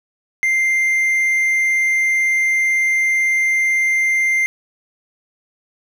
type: tone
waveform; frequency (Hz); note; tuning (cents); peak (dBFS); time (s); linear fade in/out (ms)
triangle; 2094; C7; +1; -12; 0.43-4.46; 0
effects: none